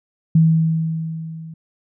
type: tone with level ramp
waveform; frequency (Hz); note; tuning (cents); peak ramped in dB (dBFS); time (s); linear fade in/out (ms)
sine; 161.5; E3; -35; -8 to -32; 0.35-1.54; 5
effects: none